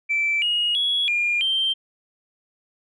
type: tone with pitch steps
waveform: sine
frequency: 2329 / 2878 / 3354 / 2412 / 3141 Hz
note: D7 / F#7 / G#7 / D7 / G7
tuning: -15 / -49 / +16 / +46 / +3 cents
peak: -18 dBFS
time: 0.09-1.74 s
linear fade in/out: 20 ms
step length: 330 ms
effects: tanh soft clip ceiling -14 dBFS